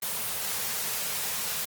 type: band-stop noise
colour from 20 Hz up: white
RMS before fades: -31 dBFS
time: 0.02-1.65 s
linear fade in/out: 5 ms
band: 240 to 380 Hz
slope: 96 dB/octave
effects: high-pass 80 Hz 12 dB/octave + Opus 24 kbps